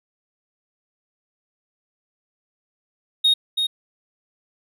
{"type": "tone with echo", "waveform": "triangle", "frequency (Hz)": 3729, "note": "A#7", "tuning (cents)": 0, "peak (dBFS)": -11, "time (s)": [3.24, 3.34], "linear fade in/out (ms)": 10, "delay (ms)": 330, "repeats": 1, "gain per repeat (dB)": -6, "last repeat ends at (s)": 3.67, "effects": ["tanh soft clip ceiling -8 dBFS"]}